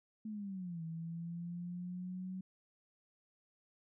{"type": "linear two-way sweep", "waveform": "sine", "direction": "down then up", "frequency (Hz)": [220, 162.1, 187.6], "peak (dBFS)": -40, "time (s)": [0.25, 2.41], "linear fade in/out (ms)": 5, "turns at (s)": 0.83, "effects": []}